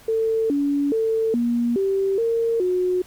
sine tone with pitch steps, 446.8 / 284.7 / 446.4 / 237.5 / 389.3 / 459.3 / 364 Hz, A4 / C#4 / A4 / A#3 / G4 / A#4 / F#4, +27 / +46 / +25 / +33 / -12 / -26 / -28 cents, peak -18 dBFS, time 0.08-3.02 s, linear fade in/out 5 ms, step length 420 ms, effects pink hiss -49 dBFS RMS until 3.06 s

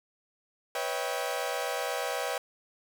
sawtooth chord, C# half-diminished seventh, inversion third, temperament equal with one note detuned, 493.9 / 554.4 / 642.7 / 784 Hz, B4 / C#5 / E5 / G5, 0 / 0 / -44 / 0 cents, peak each -32 dBFS, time 0.75-2.38 s, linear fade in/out 2 ms, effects none

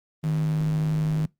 square tone with high-pass filter, 51.91 Hz, G#1, in tune, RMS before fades -24 dBFS, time 0.23-1.26 s, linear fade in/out 5 ms, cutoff 160 Hz, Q 8.7, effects noise-tail reverb RT60 0.2 s tail -24 dB re dry + Opus 24 kbps

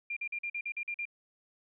sine tone bursts, 2394 Hz, D7, 33 cents sharp, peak -33 dBFS, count 9, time 0.1-1.054 s, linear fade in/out 5 ms, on 66 ms, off 45 ms, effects none

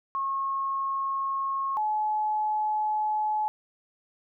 sine tone pair in turn, 1087 / 854 Hz, C#6 / G#5, -34 / +48 cents, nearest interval major third, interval 418 cents, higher first, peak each -26 / -24 dBFS, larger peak second, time 0.15-1.77 / 1.77-3.48 s, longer second, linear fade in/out 0 ms, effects none

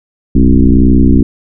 sine tone with frequency modulation, 138.59 Hz, C#3, in tune, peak -3 dBFS, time 0.35-1.23 s, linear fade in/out 5 ms, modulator 61.8 Hz, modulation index 2.8, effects none

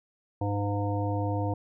harmonic tone, 101.7 Hz, G#2, 36 cents flat, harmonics 1 / 3 / 5 / 7 / 9, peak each -28 / -33 / -35 / -36 / -37 dBFS, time 0.41-1.54 s, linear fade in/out 5 ms, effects none

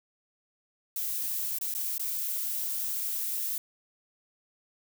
violet noise with dropouts, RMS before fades -32 dBFS, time 0.96-3.58 s, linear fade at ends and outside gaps 2 ms, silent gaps 1.586-1.611 / 1.74-1.749 / 1.981-1.995 s, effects none

